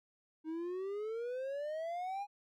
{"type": "exponential sweep", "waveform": "triangle", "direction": "up", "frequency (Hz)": [311.1, 826], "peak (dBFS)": -35, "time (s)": [0.44, 2.27], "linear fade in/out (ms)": 50, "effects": []}